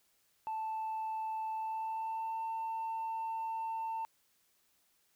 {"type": "tone with pitch glide", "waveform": "sine", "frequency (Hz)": [880, 897.5], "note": ["A5", "A5"], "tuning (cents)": [0, 34], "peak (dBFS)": -33, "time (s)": [0.47, 4.05], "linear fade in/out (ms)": 0, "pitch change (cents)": 34, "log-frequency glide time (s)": [1.53, 2.41], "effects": ["tanh soft clip ceiling -33 dBFS", "white hiss -73 dBFS RMS until 5.15 s"]}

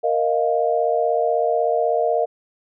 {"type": "chord", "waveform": "sine", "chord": "Bb suspended fourth", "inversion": "none", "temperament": "equal", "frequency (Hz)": [466.2, 622.3, 698.5], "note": ["Bb4", "Eb5", "F5"], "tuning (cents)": [0, 0, 0], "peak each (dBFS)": [-21, -21, -21], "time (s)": [0.03, 2.26], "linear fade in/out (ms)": 20, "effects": []}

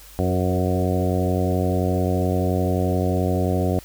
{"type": "harmonic tone with a mistuned harmonic", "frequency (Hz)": 91.5, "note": "F#2", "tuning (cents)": -19, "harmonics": [1, 2, 3, 4, 5, 6, 7, 8], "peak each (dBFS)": [-22, -25, -27, -28, -29, -30, -30, -31], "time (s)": [0.19, 3.79], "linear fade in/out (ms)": 0, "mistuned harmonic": 5, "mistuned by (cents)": 16, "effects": ["added 50 Hz sine -46 dBFS peak until 3.84 s", "white hiss -46 dBFS RMS until 3.84 s"]}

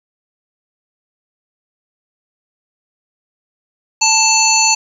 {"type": "harmonic tone", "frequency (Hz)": 882, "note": "A5", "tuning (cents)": 4, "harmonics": [1, 3, 5, 7, 8], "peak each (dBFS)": [-16, -16, -16, -16, -16], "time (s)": [4.01, 4.75], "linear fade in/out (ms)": 10, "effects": ["7-bit"]}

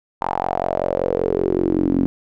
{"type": "tone with band-pass filter sweep", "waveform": "sawtooth", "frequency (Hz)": 45.27, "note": "F#1", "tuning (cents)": -37, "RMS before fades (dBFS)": -20, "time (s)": [0.21, 2.06], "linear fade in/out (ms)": 0, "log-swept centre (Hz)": [910, 260], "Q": 5.6, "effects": []}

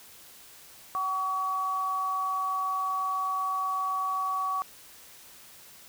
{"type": "tone pair together", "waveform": "sine", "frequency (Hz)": [757.3, 1132], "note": ["F#5", "C#6"], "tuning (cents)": [40, 36], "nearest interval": "perfect fifth", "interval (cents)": 696, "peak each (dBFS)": [-36, -27], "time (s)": [0.95, 4.62], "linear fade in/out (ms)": 0, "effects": ["white hiss -51 dBFS RMS until 5.88 s"]}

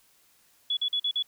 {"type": "tone bursts", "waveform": "sine", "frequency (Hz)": 3397, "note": "G#7", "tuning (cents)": 38, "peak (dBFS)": -24, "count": 5, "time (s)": [0.7, 1.226], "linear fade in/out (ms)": 5, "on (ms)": 70, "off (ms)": 44, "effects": ["white hiss -63 dBFS RMS until 1.27 s"]}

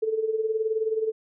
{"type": "tone with tremolo", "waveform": "sine", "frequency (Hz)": 440, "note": "A4", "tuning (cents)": 0, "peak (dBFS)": -20, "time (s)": [0.02, 1.12], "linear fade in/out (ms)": 10, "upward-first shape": "sine", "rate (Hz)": 19, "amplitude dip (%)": 70, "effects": []}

